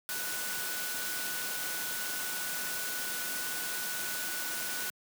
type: tone in noise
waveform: sine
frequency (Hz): 1480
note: F#6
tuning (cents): 0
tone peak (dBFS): -40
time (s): 0.09-4.9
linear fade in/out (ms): 0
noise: white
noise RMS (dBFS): -36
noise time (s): 0.09-4.9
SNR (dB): -7
effects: high-pass 150 Hz 12 dB/octave